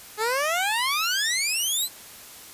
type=exponential sweep; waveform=15% pulse; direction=up; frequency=415.3 to 4186 Hz; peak=-16 dBFS; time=0.17-1.89 s; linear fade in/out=50 ms; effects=white hiss -44 dBFS RMS until 2.53 s + resampled to 32000 Hz